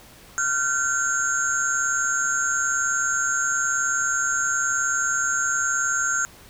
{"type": "tone cluster", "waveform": "sine", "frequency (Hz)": [1391, 1530, 6590, 7280], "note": ["F6", "G6", "G#8", "A#8"], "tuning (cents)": [-7, -42, -14, -42], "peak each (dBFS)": [-25, -26, -26, -28], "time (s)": [0.38, 6.25], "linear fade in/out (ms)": 0, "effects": ["pink hiss -48 dBFS RMS until 6.49 s"]}